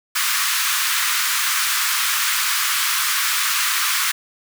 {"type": "high-pass noise", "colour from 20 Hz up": "pink", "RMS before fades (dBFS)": -20, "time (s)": [0.15, 4.12], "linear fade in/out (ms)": 10, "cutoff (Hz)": 1100, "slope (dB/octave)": 48, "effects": []}